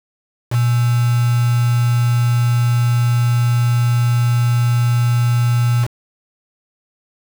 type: tone with quantisation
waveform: sine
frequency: 120 Hz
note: B2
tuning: 49 cents flat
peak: -12 dBFS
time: 0.5-5.88 s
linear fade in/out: 50 ms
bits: 4
effects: none